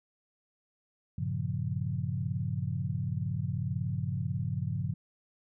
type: chord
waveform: sine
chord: G half-diminished seventh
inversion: none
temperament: equal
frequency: 98 / 116.54 / 138.59 / 174.61 Hz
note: G2 / Bb2 / Db3 / F3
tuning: 0 / 0 / 0 / 0 cents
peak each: -35 / -36 / -34 / -37 dBFS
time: 1.18-4.94 s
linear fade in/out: 5 ms
effects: none